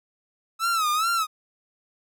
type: tone with vibrato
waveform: 45% pulse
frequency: 1292 Hz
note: E6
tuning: 35 cents flat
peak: -21 dBFS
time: 0.59-1.27 s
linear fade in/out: 50 ms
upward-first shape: sine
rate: 2.4 Hz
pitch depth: 120 cents each way
effects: none